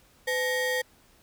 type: ring-modulated tone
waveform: square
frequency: 684 Hz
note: F5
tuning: 36 cents flat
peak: -23 dBFS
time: 0.27-0.82 s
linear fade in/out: 10 ms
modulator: 1190 Hz
effects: pink hiss -60 dBFS RMS until 1.22 s